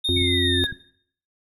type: tone with vibrato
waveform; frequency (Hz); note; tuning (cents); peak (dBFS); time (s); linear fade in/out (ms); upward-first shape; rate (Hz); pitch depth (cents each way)
triangle; 3672; A#7; -27; -20; 0.04-0.67; 10; triangle; 3.5; 10
type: harmonic tone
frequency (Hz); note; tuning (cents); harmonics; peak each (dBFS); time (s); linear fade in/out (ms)
89; F2; +33; 1 / 3 / 4; -24 / -26 / -25; 0.09-0.64; 0
type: exponential sweep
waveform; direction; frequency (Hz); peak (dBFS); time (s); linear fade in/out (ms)
sine; down; 2245 to 1620; -28; 0.16-0.72; 10
type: clicks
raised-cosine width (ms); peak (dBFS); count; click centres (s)
5; -23; 4; 0.169 / 0.218 / 0.645 / 0.725
effects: noise-tail reverb RT60 0.6 s tail -18 dB re dry